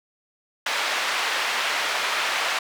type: band-pass noise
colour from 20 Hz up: white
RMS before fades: -25 dBFS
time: 0.66-2.59 s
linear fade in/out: 5 ms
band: 690 to 2800 Hz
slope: 12 dB/octave
effects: none